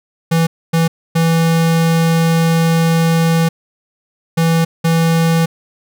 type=tone bursts at uneven times; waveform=square; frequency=164.81 Hz; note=E3; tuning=in tune; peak=-11 dBFS; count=5; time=0.31-0.47 / 0.73-0.88 / 1.15-3.49 / 4.37-4.65 / 4.84-5.46 s; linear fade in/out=10 ms; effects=none